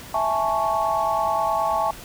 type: chord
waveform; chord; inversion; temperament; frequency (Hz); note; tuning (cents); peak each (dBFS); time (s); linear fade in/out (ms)
sine; A major seventh; second; equal; 659.3 / 830.6 / 880 / 1108.7; E5 / G#5 / A5 / C#6; 0 / 0 / 0 / 0; -25; 0.14-1.91; 5
effects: pink hiss -40 dBFS RMS until 2.04 s